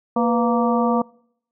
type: harmonic tone with a mistuned harmonic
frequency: 233.1 Hz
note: A#3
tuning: in tune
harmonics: 1 / 2 / 3 / 4 / 5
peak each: -19 / -22 / -24 / -25 / -26 dBFS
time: 0.16-1.02 s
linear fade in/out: 5 ms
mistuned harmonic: 2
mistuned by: +97 cents
effects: noise-tail reverb RT60 0.7 s tail -26 dB re dry